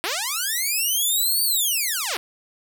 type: linear two-way sweep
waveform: 5% pulse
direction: up then down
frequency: 309.2 to 4610 to 309.2 Hz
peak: -12 dBFS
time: 0.04-2.17 s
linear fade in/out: 0 ms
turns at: 1.43 s
effects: none